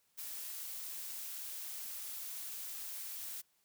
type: noise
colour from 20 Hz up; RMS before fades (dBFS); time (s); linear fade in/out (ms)
blue; -44; 0.17-3.42; 20
effects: white hiss -75 dBFS RMS until 3.64 s